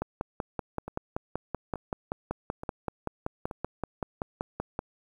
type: two click trains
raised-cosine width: 1 ms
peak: -23 / -16 dBFS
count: 4 / 26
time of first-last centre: 0.88-3.512 / 0.02-4.791 s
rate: 1.14 / 5.24 Hz
effects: 9-bit